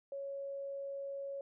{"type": "tone", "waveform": "sine", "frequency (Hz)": 554.4, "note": "C#5", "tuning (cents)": 0, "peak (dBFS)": -39, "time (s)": [0.12, 1.41], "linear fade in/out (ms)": 2, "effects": []}